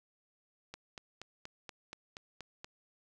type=click train; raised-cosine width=0.2 ms; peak=-27 dBFS; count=9; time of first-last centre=0.74-2.645 s; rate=4.2 Hz; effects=none